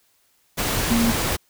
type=tone in noise; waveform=sine; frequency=232 Hz; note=A#3; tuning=8 cents flat; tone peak=-17 dBFS; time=0.9-1.12 s; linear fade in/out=20 ms; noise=pink; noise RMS=-23 dBFS; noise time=0.57-1.37 s; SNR=+3 dB; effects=white hiss -63 dBFS RMS until 1.49 s